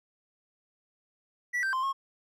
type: tone with pitch steps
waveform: triangle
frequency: 1954 / 1564 / 1044 / 1085 Hz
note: B6 / G6 / C6 / C#6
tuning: -19 / -4 / -4 / -37 cents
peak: -25 dBFS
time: 1.53-1.93 s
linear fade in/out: 20 ms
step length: 100 ms
effects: none